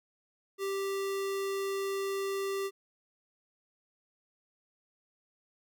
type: tone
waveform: square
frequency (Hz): 392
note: G4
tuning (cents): 0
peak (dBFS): -32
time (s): 0.58-2.71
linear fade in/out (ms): 50
effects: none